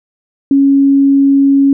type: tone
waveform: sine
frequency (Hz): 276.4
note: C#4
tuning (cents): -5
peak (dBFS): -5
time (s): 0.51-1.73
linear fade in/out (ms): 2
effects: none